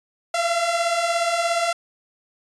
sawtooth beating tone pair, 668 / 685 Hz, E5 / F5, +23 / -34 cents, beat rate 17 Hz, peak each -22 / -17 dBFS, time 0.34-1.73 s, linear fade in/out 5 ms, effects resampled to 22050 Hz

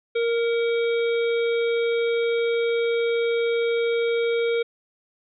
harmonic tone with a mistuned harmonic, 466.2 Hz, A#4, in tune, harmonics 1 / 3 / 5 / 7 / 8, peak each -20 / -35 / -32 / -39 / -39 dBFS, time 0.15-4.63 s, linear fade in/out 10 ms, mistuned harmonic 5, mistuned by -34 cents, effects none

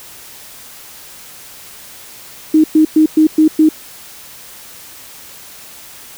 sine tone bursts, 311.9 Hz, D#4, 4 cents sharp, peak -5 dBFS, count 6, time 2.54-3.69 s, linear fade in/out 5 ms, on 100 ms, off 110 ms, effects white hiss -36 dBFS RMS until 6.17 s

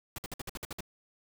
pink noise bursts, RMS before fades -39 dBFS, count 9, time 0.16-0.807 s, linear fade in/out 2 ms, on 23 ms, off 55 ms, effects none

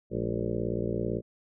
harmonic tone with a mistuned harmonic, 58 Hz, A#1, 8 cents flat, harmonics 1 / 2 / 3 / 4 / 5 / 6 / 7 / 8 / 9 / 10, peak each -40 / -35 / -37 / -36 / -41 / -35 / -35 / -38 / -39 / -41 dBFS, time 0.1-1.22 s, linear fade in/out 50 ms, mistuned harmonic 4, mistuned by -130 cents, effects none

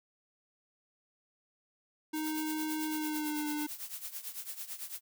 square tone with pitch glide, 310.4 to 299.5 Hz, D#4 to D4, -4 to +34 cents, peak -34 dBFS, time 2.13-3.67 s, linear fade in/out 10 ms, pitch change -62 cents, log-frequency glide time 2.88-3.46 s
blue noise with tremolo, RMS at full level -39 dBFS, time 2.14-5.01 s, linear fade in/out 50 ms, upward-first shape triangle, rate 9 Hz, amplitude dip 85%
effects none

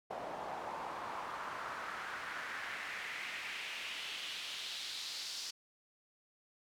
pink noise with band-pass filter sweep, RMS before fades -43 dBFS, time 0.1-5.51 s, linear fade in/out 10 ms, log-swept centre 690 to 4900 Hz, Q 2.4, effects none

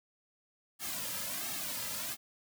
white noise with flanger, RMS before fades -38 dBFS, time 0.79-2.17 s, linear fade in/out 50 ms, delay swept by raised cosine 2 to 2.74 ms, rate 1.4 Hz, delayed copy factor -0.95, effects none

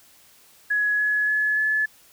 sine tone with pitch steps, 1681 / 1694.6 / 1708.4 / 1722.3 Hz, G#6 / G#6 / G#6 / A6, +20 / +34 / +48 / -37 cents, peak -19 dBFS, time 0.7-1.86 s, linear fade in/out 10 ms, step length 290 ms, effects white hiss -54 dBFS RMS until 2.12 s

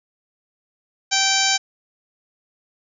harmonic tone, 778 Hz, G5, 13 cents flat, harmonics 1 / 2 / 3 / 4 / 5 / 6 / 7 / 8 / 9, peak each -25 / -25 / -25 / -25 / -25 / -25 / -25 / -25 / -25 dBFS, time 1.11-1.58 s, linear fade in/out 20 ms, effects none

